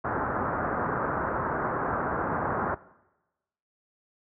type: low-pass noise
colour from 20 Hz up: white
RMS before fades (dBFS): -29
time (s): 0.04-2.75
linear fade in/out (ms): 10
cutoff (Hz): 1500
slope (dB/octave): 48
effects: noise-tail reverb RT60 1.0 s tail -20 dB re dry + high-pass 60 Hz 12 dB/octave